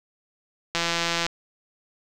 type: click train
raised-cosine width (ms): 0.2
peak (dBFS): -7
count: 88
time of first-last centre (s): 0.75-1.265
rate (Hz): 169
effects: none